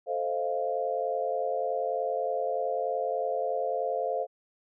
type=chord; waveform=sine; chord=F dominant seventh; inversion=first; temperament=equal with one note detuned; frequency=440 / 523.3 / 622.3 / 692.8 Hz; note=A4 / C5 / Eb5 / F5; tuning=0 / 0 / 0 / -14 cents; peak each=-34 / -31 / -36 / -31 dBFS; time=0.06-4.27 s; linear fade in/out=50 ms; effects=none